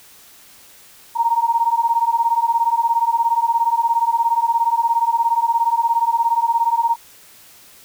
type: beating tone pair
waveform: sine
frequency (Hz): 919 / 936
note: A#5 / A#5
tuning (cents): -25 / +7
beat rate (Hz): 17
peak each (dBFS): -18 / -17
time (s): 1.15-6.96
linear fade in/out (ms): 20
effects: white hiss -46 dBFS RMS until 7.84 s